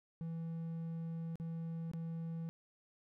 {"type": "tone with dropouts", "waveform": "triangle", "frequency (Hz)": 164.81, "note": "E3", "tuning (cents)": 0, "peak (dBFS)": -37, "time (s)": [0.21, 2.49], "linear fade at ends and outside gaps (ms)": 0, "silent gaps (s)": [[1.356, 1.399], [1.915, 1.935]], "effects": []}